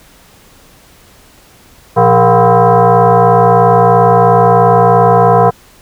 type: tone with frequency modulation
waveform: sine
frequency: 118.5 Hz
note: A#2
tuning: 29 cents sharp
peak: -4 dBFS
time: 1.96-5.51 s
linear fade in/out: 20 ms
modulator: 294 Hz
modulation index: 3.2
effects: pink hiss -43 dBFS RMS until 5.81 s